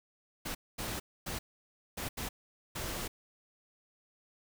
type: noise bursts at uneven times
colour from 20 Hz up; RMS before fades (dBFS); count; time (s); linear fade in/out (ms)
pink; -38; 6; 0.45-0.55 / 0.78-1 / 1.26-1.39 / 1.97-2.09 / 2.17-2.29 / 2.75-3.08; 10
effects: none